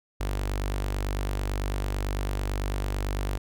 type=tone with notch filter; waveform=sawtooth; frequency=49 Hz; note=G1; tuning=in tune; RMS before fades=-29 dBFS; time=0.2-3.38 s; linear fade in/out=10 ms; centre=170 Hz; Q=1.4; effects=none